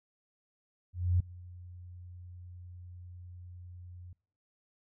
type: tone with ADSR envelope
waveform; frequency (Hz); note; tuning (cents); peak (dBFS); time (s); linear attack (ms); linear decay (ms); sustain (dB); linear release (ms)
sine; 89; F2; +33; -22; 0.93-4.13; 270; 4; -23; 3
effects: noise-tail reverb RT60 0.6 s tail -26 dB re dry